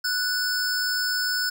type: tone pair together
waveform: square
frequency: 1480 / 5229 Hz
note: F#6 / E8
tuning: 0 / -15 cents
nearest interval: octave + minor seventh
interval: 2185 cents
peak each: -26 / -27 dBFS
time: 0.04-1.5 s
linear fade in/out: 10 ms
effects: none